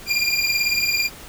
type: beating tone pair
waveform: 25% pulse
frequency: 2388 / 2406 Hz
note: D7 / D7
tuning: +28 / +41 cents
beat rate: 18 Hz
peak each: -18 / -17 dBFS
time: 0.06-1.1 s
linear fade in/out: 50 ms
effects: pink hiss -40 dBFS RMS until 1.28 s